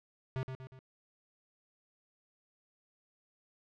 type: tone with echo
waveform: square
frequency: 130.81 Hz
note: C3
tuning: in tune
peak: -34 dBFS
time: 0.36-0.43 s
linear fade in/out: 0 ms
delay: 120 ms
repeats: 3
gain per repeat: -6 dB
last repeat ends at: 0.79 s
effects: low-pass 3000 Hz 12 dB/octave